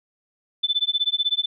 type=tone with tremolo; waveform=sine; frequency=3516 Hz; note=A7; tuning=2 cents flat; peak=-16 dBFS; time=0.63-1.46 s; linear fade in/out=10 ms; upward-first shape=sine; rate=16 Hz; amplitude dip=100%; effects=none